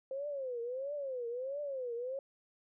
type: tone with vibrato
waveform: sine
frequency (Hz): 523.3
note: C5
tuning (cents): 0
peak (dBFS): -36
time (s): 0.11-2.19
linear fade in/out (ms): 2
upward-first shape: triangle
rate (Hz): 1.5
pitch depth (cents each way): 220
effects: none